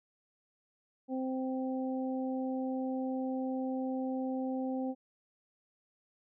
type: harmonic tone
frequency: 260.4 Hz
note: C4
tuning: 8 cents flat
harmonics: 1 / 2 / 3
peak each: -33 / -39 / -43 dBFS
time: 1.08-4.95 s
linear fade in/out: 50 ms
effects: none